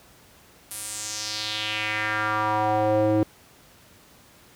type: tone with band-pass filter sweep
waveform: square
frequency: 107.1 Hz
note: A2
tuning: 46 cents flat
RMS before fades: -25 dBFS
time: 0.71-3.23 s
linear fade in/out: 0 ms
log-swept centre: 11000 to 380 Hz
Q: 2.8
effects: pink hiss -53 dBFS RMS until 4.55 s + high-pass 60 Hz 12 dB/octave